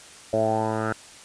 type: tone with low-pass filter sweep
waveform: 10% pulse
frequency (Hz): 110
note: A2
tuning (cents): 0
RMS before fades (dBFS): -24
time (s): 0.33-0.93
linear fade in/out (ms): 5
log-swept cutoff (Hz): 590 to 1400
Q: 6.6
effects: white hiss -46 dBFS RMS until 1.24 s + resampled to 22050 Hz